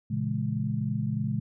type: chord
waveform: sine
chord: A# half-diminished seventh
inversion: none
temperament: just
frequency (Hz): 116.54 / 139.85 / 167.82 / 209.8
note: A#2 / C#3 / E3 / G#3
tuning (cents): 0 / +16 / +31 / +18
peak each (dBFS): -31 / -31 / -36 / -31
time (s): 0.1-1.4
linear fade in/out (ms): 10
effects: none